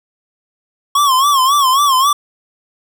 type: tone with vibrato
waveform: square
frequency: 1094 Hz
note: C#6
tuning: 23 cents flat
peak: -10 dBFS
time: 0.95-2.13 s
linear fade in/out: 5 ms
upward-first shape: sine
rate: 3.7 Hz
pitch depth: 120 cents each way
effects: none